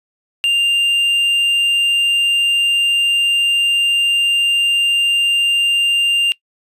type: tone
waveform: triangle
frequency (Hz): 2794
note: F7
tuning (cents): 0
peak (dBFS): -10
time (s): 0.44-6.32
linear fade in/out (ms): 0
effects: noise-tail reverb RT60 0.1 s tail -22 dB re dry + resampled to 32000 Hz